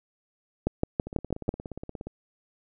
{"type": "two click trains", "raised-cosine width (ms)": 2, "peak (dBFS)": [-23, -10], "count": [18, 6], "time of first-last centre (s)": [[1.07, 2.07], [0.67, 1.491]], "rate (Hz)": [17, 6.09], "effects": []}